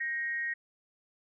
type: tone with amplitude modulation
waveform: sine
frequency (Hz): 1877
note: A#6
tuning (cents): +11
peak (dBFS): -28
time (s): 0-0.54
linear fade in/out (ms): 10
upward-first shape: sine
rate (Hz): 283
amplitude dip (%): 55
effects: none